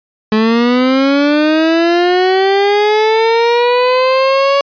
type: linear sweep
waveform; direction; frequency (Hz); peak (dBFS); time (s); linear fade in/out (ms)
30% pulse; up; 213.8 to 562; -6; 0.32-4.61; 2
effects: resampled to 11025 Hz

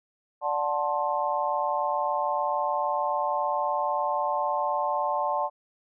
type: chord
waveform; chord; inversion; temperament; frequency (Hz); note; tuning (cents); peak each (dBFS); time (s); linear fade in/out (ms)
sine; D dominant seventh; none; just; 587.3 / 734.2 / 881 / 1057.2; D5 / F#5 / A5 / C6; 0 / -14 / +2 / +18; -30 / -31 / -28 / -30; 0.41-5.5; 50
effects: none

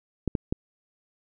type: clicks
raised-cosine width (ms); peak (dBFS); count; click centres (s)
3; -12; 3; 0.277 / 0.352 / 0.525
effects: none

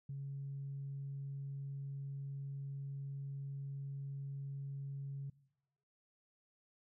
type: tone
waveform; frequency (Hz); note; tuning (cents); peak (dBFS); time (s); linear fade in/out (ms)
sine; 138.59; C#3; 0; -40; 0.09-5.3; 5
effects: noise-tail reverb RT60 0.9 s tail -22 dB re dry + tanh soft clip ceiling -36 dBFS

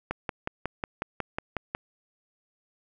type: click train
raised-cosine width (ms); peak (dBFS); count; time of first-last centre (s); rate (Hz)
0.5; -14; 10; 0.11-1.749; 5.49
effects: none

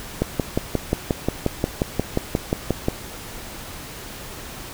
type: click train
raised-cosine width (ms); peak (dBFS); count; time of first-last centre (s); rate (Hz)
2; -5; 16; 0.22-2.884; 5.63
effects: pink hiss -36 dBFS RMS until 4.73 s

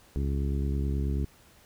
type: harmonic tone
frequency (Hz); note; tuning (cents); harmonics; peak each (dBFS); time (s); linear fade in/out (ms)
69.3; C#2; 0; 1 / 2 / 3 / 4 / 5 / 6; -27 / -33 / -37 / -39 / -41 / -43; 0.16-1.25; 0
effects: pink hiss -58 dBFS RMS until 1.65 s

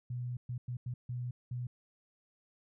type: tone bursts at uneven times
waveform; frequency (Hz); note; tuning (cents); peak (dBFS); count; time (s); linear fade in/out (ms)
sine; 123.1; B2; -5; -35; 6; 0.1-0.37 / 0.49-0.58 / 0.68-0.77 / 0.86-0.94 / 1.09-1.31 / 1.51-1.67; 5
effects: none

